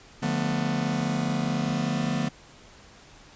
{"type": "chord", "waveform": "45% pulse", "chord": "B half-diminished seventh", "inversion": "first", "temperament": "just", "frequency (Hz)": [148.16, 177.8, 222.2, 246.9], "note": ["D3", "F3", "A3", "B3"], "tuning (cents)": [16, 31, 17, 0], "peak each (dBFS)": [-30, -31, -30, -30], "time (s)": [0.22, 2.29], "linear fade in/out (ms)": 10, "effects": ["pink hiss -51 dBFS RMS until 3.35 s", "resampled to 16000 Hz"]}